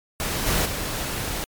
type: noise with level steps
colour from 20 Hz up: pink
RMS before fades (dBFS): -26 / -22 / -28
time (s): 0.2-1.44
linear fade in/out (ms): 0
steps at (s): 0.46 / 0.65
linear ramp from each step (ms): 10
effects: MP3 96 kbps